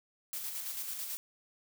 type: noise with tremolo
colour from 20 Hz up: blue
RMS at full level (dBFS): -38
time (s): 0.33-1.17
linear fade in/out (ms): 0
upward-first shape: square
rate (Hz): 9.1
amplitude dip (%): 35
effects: none